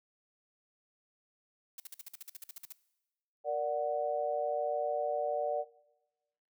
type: noise bursts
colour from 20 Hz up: blue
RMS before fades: -45 dBFS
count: 14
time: 1.78-2.723 s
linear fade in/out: 2 ms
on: 20 ms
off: 51 ms
type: chord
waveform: sine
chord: Bb augmented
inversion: none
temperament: equal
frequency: 466.2 / 587.3 / 740 Hz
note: Bb4 / D5 / F#5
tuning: 0 / 0 / 0 cents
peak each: -38 / -32 / -35 dBFS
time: 3.44-5.65 s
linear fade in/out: 50 ms
effects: noise-tail reverb RT60 1.0 s tail -19 dB re dry